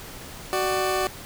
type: tone pair together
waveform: 20% pulse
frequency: 374.2 / 594 Hz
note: F#4 / D5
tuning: +20 / +20 cents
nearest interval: minor sixth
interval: 800 cents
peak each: -19 / -22 dBFS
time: 0.53-1.07 s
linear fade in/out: 0 ms
effects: pink hiss -40 dBFS RMS until 1.25 s